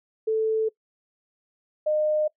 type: tone pair in turn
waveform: sine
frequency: 440 / 610.7 Hz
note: A4 / D#5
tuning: 0 / -32 cents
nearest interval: tritone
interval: 568 cents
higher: second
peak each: -20 dBFS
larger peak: neither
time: 0.27-0.69 / 1.86-2.28 s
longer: neither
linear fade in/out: 10 ms
effects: noise-tail reverb RT60 0.1 s tail -22 dB re dry